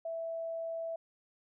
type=tone; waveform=sine; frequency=659.3 Hz; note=E5; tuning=in tune; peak=-35 dBFS; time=0.05-0.96 s; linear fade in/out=5 ms; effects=none